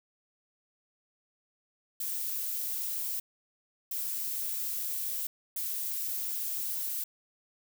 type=noise bursts at uneven times; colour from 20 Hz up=violet; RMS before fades=-34 dBFS; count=3; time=2-3.2 / 3.91-5.27 / 5.56-7.04 s; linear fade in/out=5 ms; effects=none